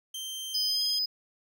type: tone with pitch glide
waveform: sawtooth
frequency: 3136 to 3235 Hz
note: G7 to G#7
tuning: 0 to -46 cents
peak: -32 dBFS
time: 0.14-0.99 s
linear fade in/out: 5 ms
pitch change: +54 cents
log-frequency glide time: 0.67-0.82 s
type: tone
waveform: triangle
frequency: 5010 Hz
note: D#8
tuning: 11 cents sharp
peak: -25 dBFS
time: 0.54-1.06 s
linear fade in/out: 10 ms
effects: none